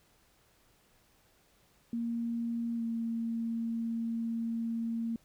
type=tone with pitch glide; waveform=sine; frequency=233.1 to 229.4 Hz; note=A#3 to A#3; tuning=0 to -28 cents; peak=-31 dBFS; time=1.93-5.16 s; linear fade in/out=2 ms; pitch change=-28 cents; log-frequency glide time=2.76-2.82 s; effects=pink hiss -67 dBFS RMS until 5.24 s